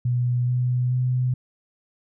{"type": "tone with pitch steps", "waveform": "sine", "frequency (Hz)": [122.9, 124.62, 126.36], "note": ["B2", "B2", "B2"], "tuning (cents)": [-8, 16, 40], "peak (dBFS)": -19, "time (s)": [0.05, 1.34], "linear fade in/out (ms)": 5, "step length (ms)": 430, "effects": []}